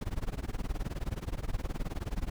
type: noise with tremolo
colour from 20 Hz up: brown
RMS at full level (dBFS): -31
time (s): 0.01-2.3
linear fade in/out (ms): 5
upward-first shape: sine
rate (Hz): 19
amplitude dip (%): 95
effects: none